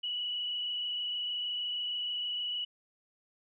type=tone with frequency modulation; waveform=sine; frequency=2940 Hz; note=F#7; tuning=12 cents flat; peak=-32 dBFS; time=0.03-2.65 s; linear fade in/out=10 ms; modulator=26.4 Hz; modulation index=1.8; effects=none